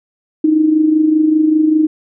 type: tone with amplitude modulation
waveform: sine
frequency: 311.1 Hz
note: D#4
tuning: in tune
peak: -6 dBFS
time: 0.44-1.87 s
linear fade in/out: 5 ms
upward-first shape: sine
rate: 25.1 Hz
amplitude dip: 55%
effects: none